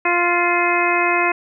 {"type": "harmonic tone with a mistuned harmonic", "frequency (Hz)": 349.2, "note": "F4", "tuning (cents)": 0, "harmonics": [1, 2, 3, 4, 5, 6, 7], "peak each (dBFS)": [-22, -22, -21, -25, -25, -22, -22], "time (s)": [0.05, 1.32], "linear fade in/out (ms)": 5, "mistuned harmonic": 7, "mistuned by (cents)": 64, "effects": []}